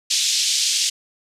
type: band-pass noise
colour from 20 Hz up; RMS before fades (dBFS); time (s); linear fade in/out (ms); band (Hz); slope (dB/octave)
white; -20; 0.1-0.9; 10; 3000 to 6900; 24
effects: resampled to 32000 Hz